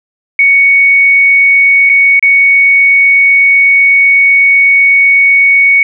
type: tone with dropouts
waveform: sine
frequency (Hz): 2228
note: C#7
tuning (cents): +8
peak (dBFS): -3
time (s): 0.39-5.83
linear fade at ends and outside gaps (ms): 2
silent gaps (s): 1.893-1.897 / 2.195-2.226
effects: none